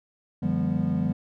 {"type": "tone cluster", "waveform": "triangle", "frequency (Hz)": [95.4, 151.2, 174.8, 201.1, 244.1], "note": ["G2", "D#3", "F3", "G3", "B3"], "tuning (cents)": [-47, -49, 2, 44, -20], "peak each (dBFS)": [-34, -28, -25, -26, -28], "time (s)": [0.42, 1.13], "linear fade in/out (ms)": 10, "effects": []}